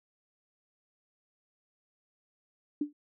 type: tone with exponential decay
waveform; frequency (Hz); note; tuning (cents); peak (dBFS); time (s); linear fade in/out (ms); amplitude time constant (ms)
sine; 293.7; D4; 0; -24; 2.81-2.93; 5; 25
effects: none

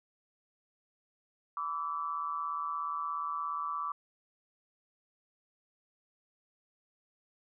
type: tone with amplitude modulation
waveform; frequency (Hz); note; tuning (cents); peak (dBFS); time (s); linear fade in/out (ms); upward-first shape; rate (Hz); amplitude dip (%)
sine; 1156; D6; -28; -29; 1.57-3.92; 2; sine; 157; 80
effects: none

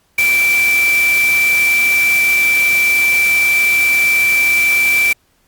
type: tone in noise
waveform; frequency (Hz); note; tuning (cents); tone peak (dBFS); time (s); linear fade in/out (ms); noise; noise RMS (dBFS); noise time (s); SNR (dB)
sine; 2335; D7; -11; -10; 0.18-5.13; 5; white; -23; 0.18-5.13; +10
effects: pink hiss -58 dBFS RMS until 5.47 s + Opus 48 kbps

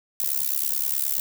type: noise with amplitude modulation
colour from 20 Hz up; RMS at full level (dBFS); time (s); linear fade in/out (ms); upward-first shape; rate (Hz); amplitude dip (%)
violet; -21; 0.2-1.2; 0; sine; 69.5; 100
effects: none

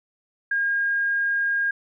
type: tone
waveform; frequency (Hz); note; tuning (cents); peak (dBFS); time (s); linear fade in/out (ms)
sine; 1621; G#6; -42; -20; 0.51-1.71; 5
effects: none

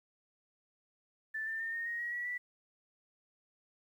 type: tone with pitch steps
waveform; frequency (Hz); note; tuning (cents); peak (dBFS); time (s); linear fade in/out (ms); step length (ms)
sine; 1760 / 1787.7 / 1815.8 / 1844.3 / 1873.3 / 1902.7 / 1932.6 / 1963; A6 / A6 / A#6 / A#6 / A#6 / A#6 / B6 / B6; 0 / +27 / -46 / -19 / +8 / +35 / -38 / -11; -35; 1.34-2.38; 10; 130
effects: 11-bit

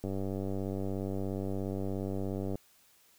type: click train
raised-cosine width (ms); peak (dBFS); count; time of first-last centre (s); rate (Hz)
2; -23; 245; 0.04-2.555; 97
effects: white hiss -64 dBFS RMS until 3.18 s

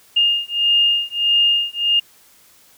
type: beating tone pair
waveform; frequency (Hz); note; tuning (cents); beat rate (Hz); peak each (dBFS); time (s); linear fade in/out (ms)
sine; 2827 / 2828.6; F7 / F7; +20 / +21; 1.6; -17; 0.16-2; 10
effects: white hiss -51 dBFS RMS until 2.77 s

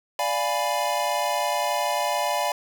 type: chord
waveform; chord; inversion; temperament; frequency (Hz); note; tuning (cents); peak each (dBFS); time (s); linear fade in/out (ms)
square; D diminished seventh; none; equal; 587.3 / 698.5 / 830.6 / 987.8; D5 / F5 / Ab5 / Cb6; 0 / 0 / 0 / 0; -29; 0.19-2.52; 2
effects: 8-bit

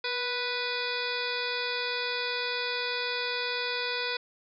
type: harmonic tone with a mistuned harmonic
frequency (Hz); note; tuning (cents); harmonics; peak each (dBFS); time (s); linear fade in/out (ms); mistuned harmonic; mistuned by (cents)
493.9; B4; 0; 1 / 2 / 3 / 4 / 5 / 7 / 8 / 9 / 10; -36 / -39 / -36 / -39 / -36 / -38 / -39 / -39 / -40; 0.04-4.17; 5; 1; -28
effects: none

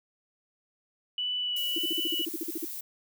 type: tone with vibrato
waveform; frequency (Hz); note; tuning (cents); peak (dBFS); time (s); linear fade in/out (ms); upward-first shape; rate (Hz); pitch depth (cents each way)
sine; 2960; F#7; 0; -28; 1.18-2.25; 2; sine; 1.7; 11
type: noise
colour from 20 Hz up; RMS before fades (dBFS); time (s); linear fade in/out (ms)
violet; -38; 1.56-2.81; 5
type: tone bursts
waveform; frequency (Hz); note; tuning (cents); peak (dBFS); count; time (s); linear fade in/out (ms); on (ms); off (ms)
sine; 329; E4; -3; -30; 13; 1.76-2.65; 5; 26; 46
effects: none

